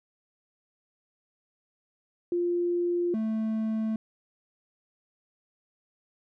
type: tone pair in turn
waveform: sine / triangle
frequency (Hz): 349.2 / 220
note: F4 / A3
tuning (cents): 0 / 0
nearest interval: minor sixth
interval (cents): 800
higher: first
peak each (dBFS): -24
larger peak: neither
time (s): 2.32-3.14 / 3.14-3.96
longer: neither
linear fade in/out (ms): 2
effects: none